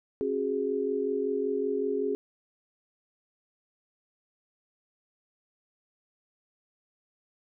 sine chord, C# suspended fourth, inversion none, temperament equal with one note detuned, 270.2 / 370 / 415.3 Hz, C#4 / F#4 / G#4, -44 / 0 / 0 cents, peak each -33 / -33 / -28 dBFS, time 0.21-2.15 s, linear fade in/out 0 ms, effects none

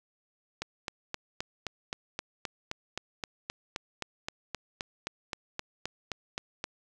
click train, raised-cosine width 0.2 ms, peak -16 dBFS, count 24, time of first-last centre 0.62-6.641 s, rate 3.82 Hz, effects none

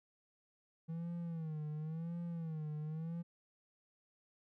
triangle tone with vibrato, 161.2 Hz, E3, 38 cents flat, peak -37 dBFS, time 0.88-3.23 s, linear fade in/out 20 ms, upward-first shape sine, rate 0.94 Hz, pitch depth 110 cents each way, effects none

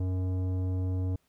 triangle tone with tanh clipping, 92.5 Hz, F#2, in tune, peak -29 dBFS, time 0-1.16 s, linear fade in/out 5 ms, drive 17 dB, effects pink hiss -72 dBFS RMS until 1.28 s

